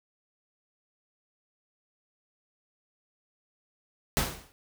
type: noise with exponential decay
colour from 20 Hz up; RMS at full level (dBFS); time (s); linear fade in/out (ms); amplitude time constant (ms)
pink; -23; 4.17-4.52; 0; 75
effects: none